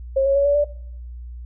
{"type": "tone with pitch steps", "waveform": "sine", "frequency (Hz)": [539, 550, 561.2, 572.7, 584.4], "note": ["C#5", "C#5", "C#5", "D5", "D5"], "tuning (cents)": [-49, -14, 21, -44, -9], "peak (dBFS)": -14, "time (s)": [0.16, 0.645], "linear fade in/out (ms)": 10, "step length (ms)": 97, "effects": ["noise-tail reverb RT60 0.6 s tail -19 dB re dry", "added 60 Hz sine -32 dBFS peak until 1.45 s"]}